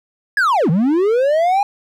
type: linear two-way sweep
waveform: triangle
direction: down then up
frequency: 1716 to 146.83 to 824 Hz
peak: -10 dBFS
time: 0.37-1.63 s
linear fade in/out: 2 ms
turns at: 0.7 s
effects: none